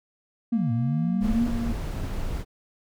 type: tone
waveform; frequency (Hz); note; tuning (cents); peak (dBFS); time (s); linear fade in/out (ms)
triangle; 233.1; A#3; 0; -25; 0.52-1.73; 10
type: linear two-way sweep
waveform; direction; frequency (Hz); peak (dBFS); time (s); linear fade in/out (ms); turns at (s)
sine; down then up; 246.9 to 110 to 246.9; -23; 0.52-1.48; 10; 0.72
type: noise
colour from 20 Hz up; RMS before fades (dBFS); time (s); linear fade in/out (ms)
brown; -29; 1.2-2.45; 50
effects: none